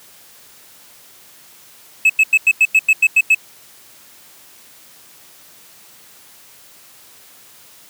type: tone bursts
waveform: triangle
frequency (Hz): 2590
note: E7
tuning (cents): -31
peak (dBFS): -6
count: 10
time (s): 2.05-3.348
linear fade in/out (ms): 5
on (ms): 47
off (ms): 92
effects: white hiss -45 dBFS RMS until 7.89 s + high-pass 80 Hz 12 dB/octave